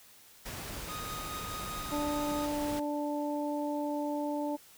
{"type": "noise", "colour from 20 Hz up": "pink", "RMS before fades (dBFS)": -41, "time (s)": [0.45, 2.8], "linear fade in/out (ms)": 10}
{"type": "tone with tremolo", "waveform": "45% pulse", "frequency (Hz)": 1244.5, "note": "D#6", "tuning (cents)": 0, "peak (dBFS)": -39, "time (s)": [0.88, 2.47], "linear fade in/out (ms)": 20, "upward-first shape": "sine", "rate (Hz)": 4.8, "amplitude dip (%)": 25}
{"type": "harmonic tone", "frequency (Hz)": 293.7, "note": "D4", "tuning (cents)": 0, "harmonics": [1, 2, 3], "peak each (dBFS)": [-33, -36, -38], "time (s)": [1.91, 4.57], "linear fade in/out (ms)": 20}
{"effects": ["white hiss -57 dBFS RMS until 4.77 s"]}